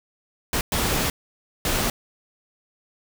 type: noise bursts at uneven times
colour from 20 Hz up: pink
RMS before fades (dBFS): -23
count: 3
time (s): 0.53-0.61 / 0.72-1.1 / 1.65-1.9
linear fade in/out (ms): 2
effects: none